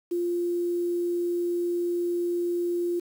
sine tone with quantisation, 348.4 Hz, F4, 4 cents flat, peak -24 dBFS, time 0.11-3 s, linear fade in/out 10 ms, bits 8, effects none

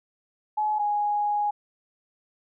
sine tone pair in turn, 850 / 829.1 Hz, G#5 / G#5, +40 / -3 cents, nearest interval unison, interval 43 cents, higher first, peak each -22 dBFS, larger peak neither, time 0.57-0.79 / 0.79-1.51 s, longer second, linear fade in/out 10 ms, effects none

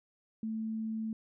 sine tone, 220.9 Hz, A3, 7 cents sharp, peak -33 dBFS, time 0.43-1.13 s, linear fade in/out 2 ms, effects none

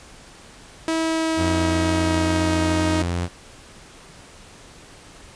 sawtooth tone with pitch glide, 323.7 to 313.8 Hz, E4 to D#4, -31 to +15 cents, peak -16 dBFS, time 0.88-3.02 s, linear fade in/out 0 ms, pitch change -54 cents, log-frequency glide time 1.02-2.76 s
sawtooth tone with vibrato, 87.31 Hz, F2, in tune, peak -18 dBFS, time 1.36-3.29 s, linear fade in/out 50 ms, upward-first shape sine, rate 2.2 Hz, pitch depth 13 cents each way
effects pink hiss -45 dBFS RMS until 5.35 s + resampled to 22050 Hz

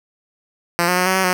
5% pulse tone with pitch steps, 172.4 / 180 / 181.8 / 187.7 / 189.3 / 182.2 Hz, F3 / F#3 / F#3 / F#3 / F#3 / F#3, -22 / -47 / -30 / +25 / +40 / -26 cents, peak -4 dBFS, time 0.79-1.33 s, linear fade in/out 0 ms, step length 90 ms, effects none

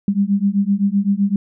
sine beating tone pair, 196 / 203.8 Hz, G3 / G#3, 0 / -32 cents, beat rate 7.8 Hz, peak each -17 dBFS, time 0.08-1.36 s, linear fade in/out 2 ms, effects none

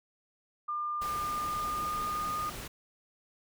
sine tone with pitch glide, 1200 to 1223.8 Hz, D6 to D#6, +37 to -29 cents, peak -31 dBFS, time 0.68-2.5 s, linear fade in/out 10 ms, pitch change +34 cents, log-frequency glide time 1.03-2.23 s
pink noise, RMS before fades -42 dBFS, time 1.01-2.68 s, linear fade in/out 10 ms
effects none

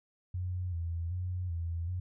sine tone with vibrato, 87.31 Hz, F2, in tune, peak -32 dBFS, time 0.34-2 s, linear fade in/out 5 ms, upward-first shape square, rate 1.3 Hz, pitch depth 64 cents each way, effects none

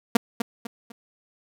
sawtooth tone with echo, 233 Hz, A#3, 1 cent flat, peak -9 dBFS, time 0.15-0.17 s, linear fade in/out 5 ms, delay 250 ms, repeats 3, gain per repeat -9 dB, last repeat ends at 0.92 s, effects none

